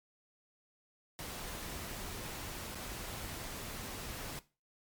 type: noise with dropouts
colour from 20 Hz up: pink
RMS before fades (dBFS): -43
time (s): 1.19-4.39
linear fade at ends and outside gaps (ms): 0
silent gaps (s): 2.747-2.754
effects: noise-tail reverb RT60 0.3 s tail -17 dB re dry + MP3 96 kbps